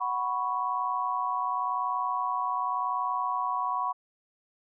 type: chord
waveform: sine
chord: F# suspended fourth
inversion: none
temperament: equal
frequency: 740 / 987.8 / 1108.7 Hz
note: F#5 / B5 / C#6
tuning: 0 / 0 / 0 cents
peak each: -34 / -30 / -30 dBFS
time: 0-3.93 s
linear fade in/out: 20 ms
effects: none